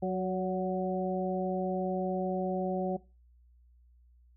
harmonic tone with a mistuned harmonic, 185 Hz, F#3, in tune, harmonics 1 / 2 / 3 / 4, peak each -32 / -34 / -35 / -36 dBFS, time 0.02-2.97 s, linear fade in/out 10 ms, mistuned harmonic 3, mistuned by +27 cents, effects noise-tail reverb RT60 0.3 s tail -21 dB re dry + added 60 Hz sine -58 dBFS peak until 4.36 s

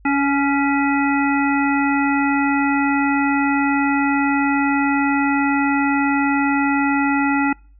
harmonic tone with a mistuned harmonic, 280.8 Hz, C#4, 22 cents sharp, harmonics 1 / 3 / 5 / 7 / 9, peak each -17 / -22 / -24 / -25 / -27 dBFS, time 0.05-7.53 s, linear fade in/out 5 ms, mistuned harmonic 5, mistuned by -24 cents, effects noise-tail reverb RT60 0.4 s tail -26 dB re dry + added 50 Hz sine -45 dBFS peak until 7.79 s

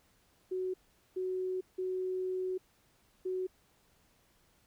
sine tone bursts at uneven times, 371.1 Hz, F#4, 5 cents sharp, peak -32 dBFS, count 4, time 0.51-0.74 / 1.16-1.61 / 1.78-2.58 / 3.25-3.47 s, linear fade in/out 10 ms, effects pink hiss -69 dBFS RMS until 4.66 s

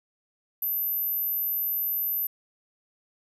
sine tone, 12130 Hz, F#9, 42 cents sharp, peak -25 dBFS, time 0.62-2.27 s, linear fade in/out 5 ms, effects none

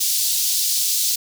pink high-pass noise, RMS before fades -20 dBFS, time 0-1.16 s, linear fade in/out 10 ms, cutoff 4100 Hz, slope 24 dB/octave, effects none

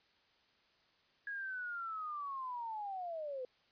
sine linear sweep, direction down, 1661.2 to 493.9 Hz, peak -39 dBFS, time 1.27-3.45 s, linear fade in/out 2 ms, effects white hiss -71 dBFS RMS until 3.71 s + resampled to 11025 Hz

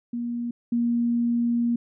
sine tone pair in turn, 238 / 236.6 Hz, A#3 / A#3, +36 / +26 cents, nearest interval unison, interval 10 cents, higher first, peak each -26 / -20 dBFS, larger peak second, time 0.13-0.51 / 0.72-1.76 s, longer second, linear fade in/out 5 ms, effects none

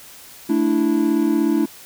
triangle chord, A suspended fourth, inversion none, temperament just, 220 / 293.3 / 330 Hz, A3 / D4 / E4, 0 / -2 / +2 cents, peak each -20 / -17 / -17 dBFS, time 0.49-1.66 s, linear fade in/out 10 ms, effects white hiss -42 dBFS RMS until 1.85 s

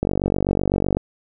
click train, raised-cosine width 2 ms, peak -6 dBFS, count 46, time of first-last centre 0.03-0.969 s, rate 47.9 Hz, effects none

